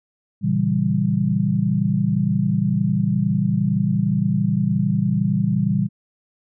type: chord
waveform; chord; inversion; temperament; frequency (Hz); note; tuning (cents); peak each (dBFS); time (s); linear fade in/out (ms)
sine; A# diminished seventh; none; equal; 116.54 / 138.59 / 164.81 / 196; A#2 / C#3 / E3 / G3; 0 / 0 / 0 / 0; -24 / -24 / -22 / -20; 0.41-5.89; 50
effects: none